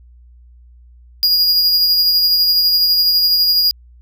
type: tone with tremolo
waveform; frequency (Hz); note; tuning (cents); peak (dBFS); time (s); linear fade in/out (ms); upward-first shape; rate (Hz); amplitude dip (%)
square; 4864; D#8; -40; -10; 1.23-3.71; 0; sine; 12; 30
effects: added 60 Hz sine -41 dBFS peak until 4.01 s